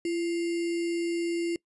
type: tone with sample-and-hold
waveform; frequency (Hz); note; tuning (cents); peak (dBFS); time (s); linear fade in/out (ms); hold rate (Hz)
sine; 339.6; F4; -48; -26; 0.05-1.56; 2; 2450
effects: noise-tail reverb RT60 0.1 s tail -23 dB re dry + resampled to 24000 Hz